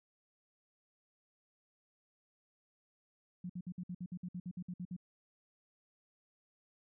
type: tone bursts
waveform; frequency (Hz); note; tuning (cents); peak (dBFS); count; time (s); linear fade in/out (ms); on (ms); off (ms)
sine; 178.9; F3; +42; -39; 14; 3.44-4.965; 5; 56; 57
effects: none